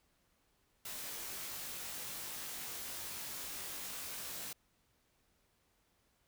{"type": "noise with comb filter", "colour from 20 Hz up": "white", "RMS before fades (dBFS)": -44, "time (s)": [0.85, 4.53], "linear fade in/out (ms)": 5, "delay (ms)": 19, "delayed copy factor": -0.85, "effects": ["pink hiss -75 dBFS RMS until 6.27 s"]}